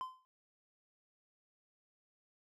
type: tone with exponential decay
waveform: triangle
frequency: 1030 Hz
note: C6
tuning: 28 cents flat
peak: -33 dBFS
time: 0.01-0.25 s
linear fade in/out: 0 ms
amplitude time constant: 51 ms
effects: none